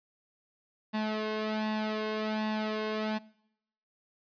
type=tone with flanger; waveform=sawtooth; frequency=215.7 Hz; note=A3; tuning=34 cents flat; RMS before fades=-32 dBFS; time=0.93-3.19 s; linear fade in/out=20 ms; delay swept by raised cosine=1.1 to 1.9 ms; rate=1.3 Hz; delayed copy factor=+0.7; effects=noise-tail reverb RT60 0.8 s tail -23 dB re dry + resampled to 11025 Hz